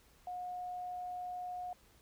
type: tone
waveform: sine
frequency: 722 Hz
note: F#5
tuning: 43 cents flat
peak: -39 dBFS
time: 0.27-1.73 s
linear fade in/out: 2 ms
effects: added 60 Hz sine -70 dBFS peak until 2.01 s + pink hiss -66 dBFS RMS until 2.01 s